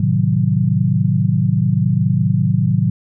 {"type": "chord", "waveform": "sine", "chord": "A diminished seventh", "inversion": "none", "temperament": "equal", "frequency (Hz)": [110, 130.81, 155.56, 185], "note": ["A2", "C3", "Eb3", "Gb3"], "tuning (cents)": [0, 0, 0, 0], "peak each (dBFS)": -18, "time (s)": [0, 2.9], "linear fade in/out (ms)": 5, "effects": []}